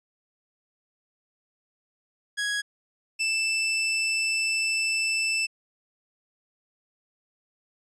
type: tone pair in turn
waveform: sawtooth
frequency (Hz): 1661.2 / 2647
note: G#6 / E7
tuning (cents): 0 / +7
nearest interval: minor sixth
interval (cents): 807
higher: second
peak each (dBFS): -22 / -20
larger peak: second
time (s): 2.37-2.62 / 3.19-5.47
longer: second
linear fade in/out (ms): 20
effects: resampled to 22050 Hz